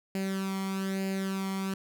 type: tone with flanger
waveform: sawtooth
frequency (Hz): 192.7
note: G3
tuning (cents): -29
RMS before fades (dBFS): -32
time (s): 0.15-1.74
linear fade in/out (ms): 2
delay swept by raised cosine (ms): 0.42 to 0.93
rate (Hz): 1.1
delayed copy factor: +0.65
effects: none

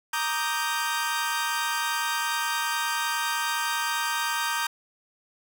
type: chord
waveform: sawtooth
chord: Eb major seventh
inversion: second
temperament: equal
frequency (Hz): 932.3 / 1174.7 / 1244.5 / 1568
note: Bb5 / D6 / Eb6 / G6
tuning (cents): 0 / 0 / 0 / 0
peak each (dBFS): -26 / -31 / -29 / -26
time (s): 0.13-4.67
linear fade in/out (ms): 5
effects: none

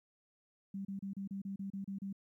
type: tone bursts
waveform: sine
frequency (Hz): 196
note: G3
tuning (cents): 0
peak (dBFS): -38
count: 10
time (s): 0.74-2.128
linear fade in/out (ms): 5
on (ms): 110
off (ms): 32
effects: 13-bit

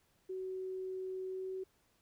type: tone with pitch glide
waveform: sine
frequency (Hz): 375 to 377.4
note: F#4 to F#4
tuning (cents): +23 to +34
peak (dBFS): -38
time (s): 0.29-1.64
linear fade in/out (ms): 10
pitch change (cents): +11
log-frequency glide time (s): 1.26-1.51
effects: pink hiss -73 dBFS RMS until 2.01 s

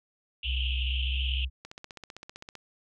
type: band-pass noise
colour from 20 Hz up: pink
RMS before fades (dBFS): -35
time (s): 0.43-1.45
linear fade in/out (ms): 5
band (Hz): 2700 to 3200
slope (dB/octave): 96
type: tone with pitch glide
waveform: sine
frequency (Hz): 63.9 to 64.53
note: C2 to C2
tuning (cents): -40 to -23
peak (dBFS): -27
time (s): 0.44-1.5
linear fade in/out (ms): 50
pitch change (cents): +17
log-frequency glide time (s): 0.85-0.97
type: click train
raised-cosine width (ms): 0.2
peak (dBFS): -25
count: 15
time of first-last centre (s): 1.65-2.553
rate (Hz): 15.5
effects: none

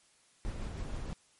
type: noise with tremolo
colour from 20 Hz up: brown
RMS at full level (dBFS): -37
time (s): 0.45-1.13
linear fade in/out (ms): 0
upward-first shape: sine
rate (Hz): 6.4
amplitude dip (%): 30
effects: white hiss -66 dBFS RMS until 1.39 s + MP3 48 kbps

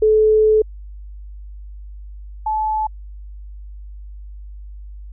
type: tone pair in turn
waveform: sine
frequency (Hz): 432.5 / 865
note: A4 / A5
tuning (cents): -30 / -30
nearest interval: octave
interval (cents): 1200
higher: second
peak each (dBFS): -10 / -17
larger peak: first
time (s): 0.02-0.62 / 2.46-2.87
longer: first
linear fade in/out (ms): 5
effects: added 50 Hz sine -32 dBFS peak until 5.12 s

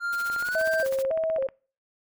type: tone with pitch glide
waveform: triangle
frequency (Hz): 1396.9 to 1568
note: F6 to G6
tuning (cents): 0 to 0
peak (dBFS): -24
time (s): 0-0.87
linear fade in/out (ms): 50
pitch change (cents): +200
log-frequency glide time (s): 0.39-0.66
type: noise with tremolo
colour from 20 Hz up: white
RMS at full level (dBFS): -39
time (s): 0.12-1.03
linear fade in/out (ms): 10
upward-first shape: triangle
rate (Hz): 15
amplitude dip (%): 95
type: click train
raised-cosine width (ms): 0.5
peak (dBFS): -24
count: 20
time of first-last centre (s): 0.3-1.488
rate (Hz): 16
type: tone with vibrato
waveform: sine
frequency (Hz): 587.3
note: D5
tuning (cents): 0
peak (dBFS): -23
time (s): 0.55-1.47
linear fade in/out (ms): 5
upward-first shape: square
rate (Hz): 1.8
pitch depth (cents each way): 160
effects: noise-tail reverb RT60 0.4 s tail -26 dB re dry

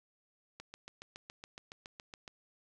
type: click train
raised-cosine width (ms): 0.2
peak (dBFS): -29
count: 13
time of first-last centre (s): 0.6-2.278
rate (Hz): 7.15
effects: none

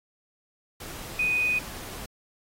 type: tone in noise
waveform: sine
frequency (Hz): 2489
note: D#7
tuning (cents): 0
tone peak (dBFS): -22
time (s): 1.19-1.59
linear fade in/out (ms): 5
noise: pink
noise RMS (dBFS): -40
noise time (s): 0.8-2.06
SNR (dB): +15
effects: AAC 48 kbps

